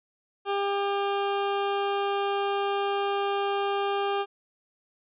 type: tone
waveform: 20% pulse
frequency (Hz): 399.9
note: G4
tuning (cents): +35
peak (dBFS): -20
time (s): 0.45-4.26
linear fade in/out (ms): 50
effects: resampled to 8000 Hz